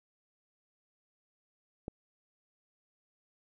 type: click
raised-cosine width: 2 ms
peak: -24 dBFS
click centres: 1.881 s
effects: none